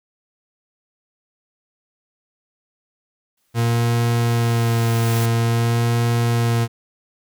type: noise with exponential growth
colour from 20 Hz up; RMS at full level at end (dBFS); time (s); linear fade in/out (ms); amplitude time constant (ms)
white; -29; 3.37-5.26; 5; 410
type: tone with vibrato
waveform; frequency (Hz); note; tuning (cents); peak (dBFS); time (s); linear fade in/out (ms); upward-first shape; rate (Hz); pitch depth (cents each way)
40% pulse; 116.54; A#2; 0; -15; 3.54-6.68; 50; sine; 0.49; 21
effects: none